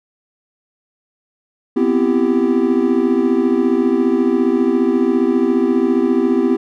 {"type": "chord", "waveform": "triangle", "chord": "C major seventh", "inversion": "third", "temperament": "equal with one note detuned", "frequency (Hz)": [246.9, 261.6, 334.8, 392], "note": ["B3", "C4", "E4", "G4"], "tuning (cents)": [0, 0, 27, 0], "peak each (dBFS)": -16, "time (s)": [1.76, 6.57], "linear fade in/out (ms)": 10, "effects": []}